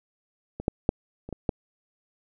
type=clicks; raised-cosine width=2 ms; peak=-20 / -9 / -6 / -25 / -20 / -10 dBFS; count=6; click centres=0.6 / 0.681 / 0.891 / 1.29 / 1.327 / 1.492 s; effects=none